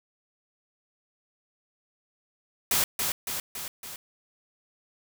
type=noise with echo; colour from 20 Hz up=white; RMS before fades=-24 dBFS; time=2.71-2.84 s; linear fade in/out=2 ms; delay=280 ms; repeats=4; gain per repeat=-4 dB; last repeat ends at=3.96 s; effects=none